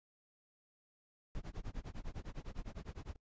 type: noise with tremolo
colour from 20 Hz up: brown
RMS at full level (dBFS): -41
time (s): 1.35-3.16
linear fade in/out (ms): 0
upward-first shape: sine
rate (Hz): 9.9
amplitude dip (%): 100
effects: noise-tail reverb RT60 0.1 s tail -25 dB re dry + resampled to 16000 Hz